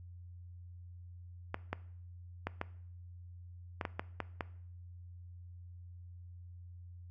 clicks, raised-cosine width 0.5 ms, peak -20 dBFS, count 9, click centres 1.544 / 1.73 / 2.47 / 2.614 / 3.812 / 3.852 / 3.995 / 4.203 / 4.408 s, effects noise-tail reverb RT60 0.6 s tail -19 dB re dry + added 88 Hz sine -48 dBFS peak until 7.1 s

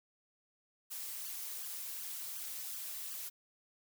blue noise with flanger, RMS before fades -43 dBFS, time 0.9-3.3 s, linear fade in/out 20 ms, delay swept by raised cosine 0.64 to 6.24 ms, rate 2.7 Hz, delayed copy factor +0.9, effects none

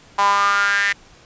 sawtooth tone with high-pass filter sweep, 200.8 Hz, G3, 42 cents sharp, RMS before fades -17 dBFS, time 0.18-0.93 s, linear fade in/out 10 ms, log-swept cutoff 920 to 1900 Hz, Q 7.1, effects pink hiss -48 dBFS RMS until 1.25 s + resampled to 16000 Hz

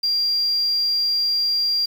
triangle tone, 4765 Hz, D8, 24 cents sharp, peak -15 dBFS, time 0.03-1.86 s, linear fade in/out 10 ms, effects tanh soft clip ceiling -15 dBFS + 7-bit

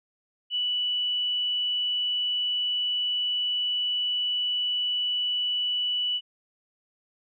sine tone, 2960 Hz, F#7, in tune, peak -24 dBFS, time 0.5-6.21 s, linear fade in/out 50 ms, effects none

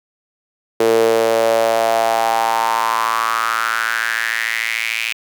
sawtooth tone with high-pass filter sweep, 113.5 Hz, A#2, 46 cents flat, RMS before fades -17 dBFS, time 0.8-5.13 s, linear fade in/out 5 ms, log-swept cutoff 420 to 2500 Hz, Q 5.5, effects none

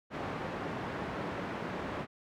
pink band-pass noise, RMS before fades -38 dBFS, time 0.1-2.07 s, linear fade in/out 50 ms, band 130 to 1700 Hz, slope 12 dB/octave, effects none

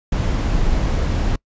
brown noise, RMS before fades -18 dBFS, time 0.12-1.36 s, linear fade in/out 5 ms, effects noise-tail reverb RT60 0.1 s tail -25 dB re dry + resampled to 16000 Hz

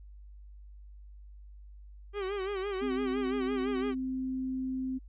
45% pulse tone with vibrato, 392 Hz, G4, in tune, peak -32 dBFS, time 2.13-3.95 s, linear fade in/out 50 ms, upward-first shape sine, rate 5.9 Hz, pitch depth 90 cents each way
sine tone, 260 Hz, C4, 11 cents flat, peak -31 dBFS, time 2.81-4.99 s, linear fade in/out 20 ms
effects added 50 Hz sine -47 dBFS peak until 5.08 s + resampled to 8000 Hz

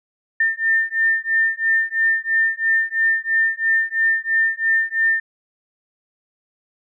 sine beating tone pair, 1801 / 1804 Hz, A6 / A6, +40 / +43 cents, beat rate 3 Hz, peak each -19 / -19 dBFS, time 0.4-5.2 s, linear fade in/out 5 ms, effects none

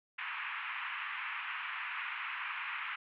white band-pass noise, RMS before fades -40 dBFS, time 0.18-2.96 s, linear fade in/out 10 ms, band 960 to 2700 Hz, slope 48 dB/octave, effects none

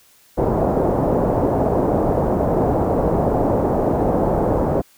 white low-pass noise, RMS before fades -18 dBFS, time 0.37-4.82 s, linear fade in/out 20 ms, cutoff 710 Hz, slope 24 dB/octave, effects white hiss -53 dBFS RMS until 4.97 s

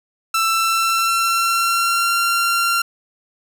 sawtooth tone with pitch glide, 1332 to 1377.4 Hz, E6 to F6, +18 to -24 cents, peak -12 dBFS, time 0.34-2.82 s, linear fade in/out 5 ms, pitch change +58 cents, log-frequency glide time 0.46-2.16 s, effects none

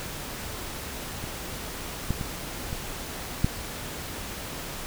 clicks, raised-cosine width 5 ms, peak -21 / -13 / -17 / -20 / -8 dBFS, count 5, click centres 1.24 / 2.106 / 2.212 / 2.729 / 3.445 s, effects pink hiss -36 dBFS RMS until 4.86 s

